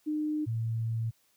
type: tone pair in turn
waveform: sine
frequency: 304 / 113.51 Hz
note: D#4 / A#2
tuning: -40 / -46 cents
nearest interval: octave + perfect fourth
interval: 1706 cents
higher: first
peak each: -28 dBFS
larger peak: neither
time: 0.06-0.46 / 0.46-1.11 s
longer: second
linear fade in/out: 20 ms
effects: white hiss -69 dBFS RMS until 1.36 s + high-pass 60 Hz 12 dB/octave